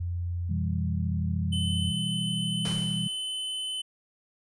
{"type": "tone with pitch glide", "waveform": "sine", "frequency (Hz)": [87.31, 89.2], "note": ["F2", "F2"], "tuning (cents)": [0, 37], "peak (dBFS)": -28, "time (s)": [0, 1.91], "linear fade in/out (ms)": 10, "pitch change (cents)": 37, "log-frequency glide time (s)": [1.23, 1.74]}
{"type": "chord", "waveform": "sine", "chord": "E minor", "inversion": "second", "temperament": "just", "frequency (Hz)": [123.61, 164.81, 197.78], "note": ["B2", "E3", "G3"], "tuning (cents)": [2, 0, 16], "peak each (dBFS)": [-35, -31, -33], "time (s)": [0.49, 3.08], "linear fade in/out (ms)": 10}
{"type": "tone", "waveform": "square", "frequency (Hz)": 3035, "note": "F#7", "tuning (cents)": 43, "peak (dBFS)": -31, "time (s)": [1.52, 3.82], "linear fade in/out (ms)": 10}
{"type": "noise with exponential decay", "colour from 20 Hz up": "pink", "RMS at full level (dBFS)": -34, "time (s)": [2.65, 3.3], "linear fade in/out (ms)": 2, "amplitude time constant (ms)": 140}
{"effects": ["resampled to 22050 Hz"]}